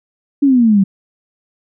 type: exponential sweep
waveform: sine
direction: down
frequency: 290 to 188.2 Hz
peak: -7 dBFS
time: 0.42-0.84 s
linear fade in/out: 10 ms
effects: none